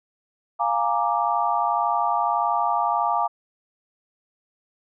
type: chord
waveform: sine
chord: Bb dominant seventh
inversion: second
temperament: equal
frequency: 698.5 / 830.6 / 932.3 / 1174.7 Hz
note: F5 / Ab5 / Bb5 / D6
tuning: 0 / 0 / 0 / 0 cents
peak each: -25 dBFS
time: 0.59-3.28 s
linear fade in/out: 20 ms
effects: none